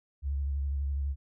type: tone with vibrato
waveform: sine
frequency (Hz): 69.8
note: C#2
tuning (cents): +13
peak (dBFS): -28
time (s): 0.22-1.16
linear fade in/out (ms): 50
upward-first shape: square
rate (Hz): 12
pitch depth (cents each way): 36
effects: none